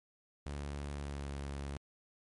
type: tone with pitch glide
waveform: sawtooth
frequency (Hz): 71.6 to 70.01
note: D2 to C#2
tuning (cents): -43 to +18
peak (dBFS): -35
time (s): 0.46-1.77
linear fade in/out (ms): 0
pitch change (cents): -39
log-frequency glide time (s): 0.96-1.32
effects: MP3 48 kbps